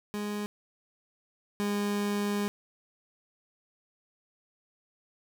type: tone pair in turn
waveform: 30% pulse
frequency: 207.3 / 204.6 Hz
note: G#3 / G#3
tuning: -3 / -26 cents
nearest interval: unison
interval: 23 cents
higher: first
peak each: -29 / -25 dBFS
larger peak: second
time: 0.14-0.46 / 1.6-2.48 s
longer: second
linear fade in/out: 0 ms
effects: none